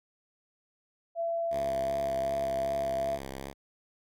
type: tone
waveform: sine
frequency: 672 Hz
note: E5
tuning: 33 cents sharp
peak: -28 dBFS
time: 1.15-3.19 s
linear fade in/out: 50 ms
type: tone with vibrato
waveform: 5% pulse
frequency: 68 Hz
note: C#2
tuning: 33 cents flat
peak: -27 dBFS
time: 1.5-3.54 s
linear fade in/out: 50 ms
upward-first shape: sine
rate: 2.6 Hz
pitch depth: 38 cents each way
effects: none